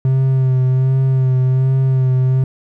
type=tone with vibrato; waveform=triangle; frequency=130.81 Hz; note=C3; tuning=in tune; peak=-9 dBFS; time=0.05-2.44 s; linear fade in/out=2 ms; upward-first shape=sine; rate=1.3 Hz; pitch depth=27 cents each way; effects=none